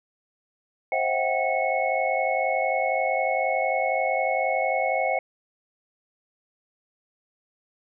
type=tone cluster; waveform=sine; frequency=528 / 642 / 726 / 777 / 2195 Hz; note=C5 / E5 / F#5 / G5 / C#7; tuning=+16 / -46 / -33 / -16 / -18 cents; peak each=-28 dBFS; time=0.92-5.19 s; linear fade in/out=2 ms; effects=none